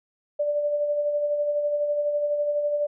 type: tone with tremolo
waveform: sine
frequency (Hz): 587.3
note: D5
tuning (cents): 0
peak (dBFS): -20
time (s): 0.39-2.87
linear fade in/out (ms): 10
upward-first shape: sine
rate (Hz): 12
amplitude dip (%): 40
effects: none